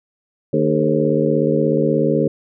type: harmonic tone with a mistuned harmonic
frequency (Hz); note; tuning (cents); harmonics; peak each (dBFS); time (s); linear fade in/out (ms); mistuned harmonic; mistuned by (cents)
76.5; D#2; -29; 2 / 3 / 4 / 5 / 6 / 7; -21 / -21 / -21 / -21 / -21 / -21; 0.53-2.28; 5; 5; +85
effects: none